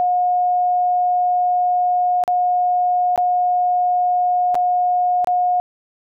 sine tone with dropouts, 720 Hz, F#5, 47 cents flat, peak -14 dBFS, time 0-5.6 s, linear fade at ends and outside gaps 0 ms, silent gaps 2.238-2.278 / 3.16-3.177 / 4.545-4.553 / 5.245-5.272 s, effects none

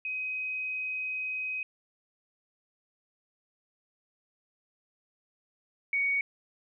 sine tone pair in turn, 2521 / 2238 Hz, D#7 / C#7, +22 / +16 cents, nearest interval major second, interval 206 cents, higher first, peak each -31 / -25 dBFS, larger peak second, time 0.05-1.63 / 5.93-6.21 s, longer first, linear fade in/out 2 ms, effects none

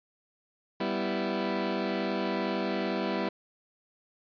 20% pulse chord, E minor, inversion first, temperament equal, 196 / 246.9 / 329.6 Hz, G3 / B3 / E4, 0 / 0 / 0 cents, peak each -27 / -29 / -28 dBFS, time 0.8-3.29 s, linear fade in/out 5 ms, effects resampled to 11025 Hz

